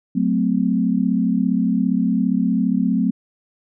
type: chord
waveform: sine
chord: F# diminished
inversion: none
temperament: equal with one note detuned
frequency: 185 / 220 / 257.3 Hz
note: F#3 / A3 / C4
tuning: 0 / 0 / -29 cents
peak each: -20 dBFS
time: 0.15-3.11 s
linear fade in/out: 10 ms
effects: none